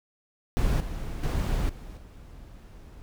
brown noise with level steps, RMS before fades -24 / -34 / -26 / -41 / -46 dBFS, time 0.57-3.02 s, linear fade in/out 0 ms, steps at 0.8 / 1.23 / 1.69 / 1.97 s, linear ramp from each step 5 ms, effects none

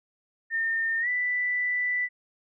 sine tone with pitch glide, 1816 to 1980.4 Hz, A#6 to B6, -46 to +4 cents, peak -24 dBFS, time 0.5-2.09 s, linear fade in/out 50 ms, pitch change +150 cents, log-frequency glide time 1-1.08 s, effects none

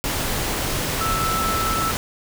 sine tone in noise, 1318.5 Hz, E6, in tune, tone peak -22 dBFS, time 1.01-1.91 s, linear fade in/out 0 ms, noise pink, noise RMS -24 dBFS, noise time 0.04-1.97 s, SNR -1 dB, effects none

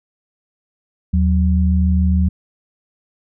sine tone pair together, 77.5 / 184.33 Hz, D#2 / F#3, -6 / -6 cents, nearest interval octave + minor third, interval 1500 cents, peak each -13 / -17 dBFS, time 1.13-2.29 s, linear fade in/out 10 ms, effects none

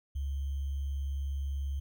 sine tone with sample-and-hold, 69.3 Hz, C#2, in tune, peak -31 dBFS, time 0.15-1.8 s, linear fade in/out 10 ms, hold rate 3150 Hz, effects none

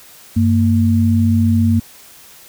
sine tone pair together, 95.56 / 229.6 Hz, G2 / A#3, -44 / -26 cents, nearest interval octave + minor third, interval 1518 cents, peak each -13 dBFS, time 0.36-1.8 s, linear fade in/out 10 ms, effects white hiss -42 dBFS RMS until 2.48 s

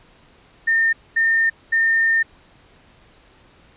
sine tone bursts at uneven times, 1815 Hz, A#6, 47 cents flat, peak -14 dBFS, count 3, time 0.67-0.93 / 1.16-1.5 / 1.72-2.23 s, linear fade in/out 10 ms, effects pink hiss -52 dBFS RMS until 3.76 s + resampled to 8000 Hz

